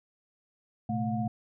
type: tone cluster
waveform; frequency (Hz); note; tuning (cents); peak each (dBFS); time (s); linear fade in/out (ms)
sine; 114.4 / 130.3 / 219.6 / 717; A#2 / C3 / A3 / F5; -32 / -7 / -3 / +45; -34 / -37 / -30 / -35; 0.89-1.28; 5
effects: none